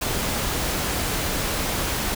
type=noise; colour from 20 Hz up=pink; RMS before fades=-25 dBFS; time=0.01-2.15 s; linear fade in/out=10 ms; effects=none